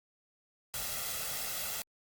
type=noise with comb filter; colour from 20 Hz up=white; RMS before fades=-37 dBFS; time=0.74-1.82 s; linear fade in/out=0 ms; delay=1.5 ms; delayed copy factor=+0.6; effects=Opus 48 kbps